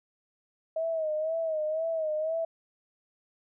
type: tone with vibrato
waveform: sine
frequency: 635 Hz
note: D#5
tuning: 35 cents sharp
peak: -27 dBFS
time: 0.76-2.45 s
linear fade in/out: 5 ms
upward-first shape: sine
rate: 2 Hz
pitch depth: 66 cents each way
effects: none